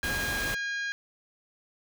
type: harmonic tone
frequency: 815 Hz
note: G#5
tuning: 33 cents flat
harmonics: 2 / 3 / 4 / 5 / 6 / 7 / 8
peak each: -30 / -43 / -44 / -44 / -50 / -53 / -50 dBFS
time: 0.03-0.92 s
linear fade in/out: 0 ms
type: noise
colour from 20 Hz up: pink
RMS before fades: -34 dBFS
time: 0.03-0.55 s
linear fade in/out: 10 ms
effects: none